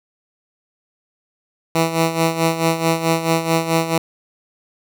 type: tone with tremolo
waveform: 10% pulse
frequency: 164 Hz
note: E3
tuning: 9 cents flat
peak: -5 dBFS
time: 1.75-3.98 s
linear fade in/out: 2 ms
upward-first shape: sine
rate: 4.6 Hz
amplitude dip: 70%
effects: none